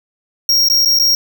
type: tone with dropouts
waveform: square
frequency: 5588 Hz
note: F8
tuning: in tune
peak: -10 dBFS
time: 0.49-1.15 s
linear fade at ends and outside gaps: 2 ms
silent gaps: 0.686-0.699 / 0.85-0.857 / 0.989-0.997 s
effects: 8-bit